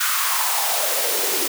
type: noise with high-pass filter sweep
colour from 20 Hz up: white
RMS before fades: -21 dBFS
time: 0-1.48 s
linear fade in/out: 10 ms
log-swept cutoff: 1400 to 330 Hz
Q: 4
effects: none